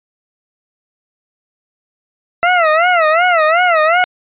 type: tone with vibrato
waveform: 20% pulse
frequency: 670 Hz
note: E5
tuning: 28 cents sharp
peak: -4 dBFS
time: 2.43-4.04 s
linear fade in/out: 0 ms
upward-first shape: sine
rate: 2.7 Hz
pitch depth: 150 cents each way
effects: resampled to 8000 Hz